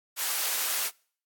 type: high-pass noise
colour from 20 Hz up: white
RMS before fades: -29 dBFS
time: 0.16-0.91 s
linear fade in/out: 50 ms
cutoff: 640 Hz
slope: 12 dB/octave
effects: noise-tail reverb RT60 0.5 s tail -26 dB re dry + AAC 64 kbps